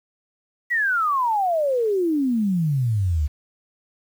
sine exponential sweep, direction down, 1975.5 to 70 Hz, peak -18 dBFS, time 0.7-3.28 s, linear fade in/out 20 ms, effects 8-bit

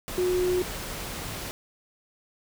sine tone in noise, 362.6 Hz, F#4, 35 cents flat, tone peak -22 dBFS, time 0.18-0.62 s, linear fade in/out 0 ms, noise pink, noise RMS -35 dBFS, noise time 0.08-1.51 s, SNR +10 dB, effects none

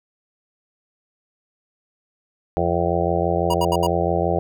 harmonic tone, 86 Hz, F2, 26 cents flat, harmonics 1 / 2 / 4 / 5 / 6 / 7 / 8 / 9, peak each -26 / -26 / -26 / -26 / -26 / -26 / -26 / -26 dBFS, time 2.57-4.39 s, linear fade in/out 0 ms
square tone bursts, 956 Hz, A#5, 43 cents sharp, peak -21 dBFS, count 4, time 3.5-3.868 s, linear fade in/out 5 ms, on 41 ms, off 68 ms
effects none

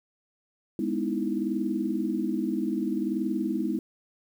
sine chord, E major seventh, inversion first, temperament just, 206 / 247.2 / 309 / 329.6 Hz, G#3 / B3 / D#4 / E4, -14 / +2 / -12 / 0 cents, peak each -31 dBFS, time 0.79-3.79 s, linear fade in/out 2 ms, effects 9-bit

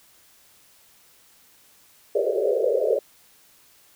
pink band-pass noise, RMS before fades -22 dBFS, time 2.15-2.99 s, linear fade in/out 5 ms, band 390 to 620 Hz, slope 96 dB/octave, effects white hiss -56 dBFS RMS until 3.95 s

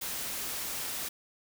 white noise, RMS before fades -36 dBFS, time 0.01-1.09 s, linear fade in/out 10 ms, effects none

